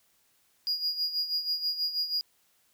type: tone with tremolo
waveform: triangle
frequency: 4868 Hz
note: D#8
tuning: 39 cents flat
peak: -24 dBFS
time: 0.67-2.21 s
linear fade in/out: 0 ms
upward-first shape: sine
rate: 6.2 Hz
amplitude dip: 70%
effects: white hiss -68 dBFS RMS until 2.73 s